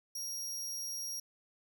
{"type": "tone", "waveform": "sawtooth", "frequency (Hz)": 5630, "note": "F8", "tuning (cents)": 13, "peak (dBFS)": -35, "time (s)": [0.15, 1.2], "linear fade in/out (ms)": 5, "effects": []}